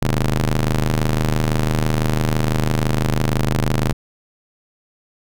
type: ring-modulated tone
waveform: sawtooth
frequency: 77.78 Hz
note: D#2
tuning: in tune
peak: -9 dBFS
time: 0.02-3.93 s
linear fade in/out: 5 ms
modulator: 51.9 Hz
effects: none